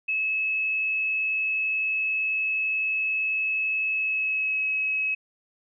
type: tone with pitch glide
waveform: sine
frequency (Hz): 2589 to 2564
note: E7 to E7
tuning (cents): -32 to -49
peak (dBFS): -23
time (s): 0.08-5.15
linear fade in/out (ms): 10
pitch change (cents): -17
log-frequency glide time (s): 3.95-4.64
effects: none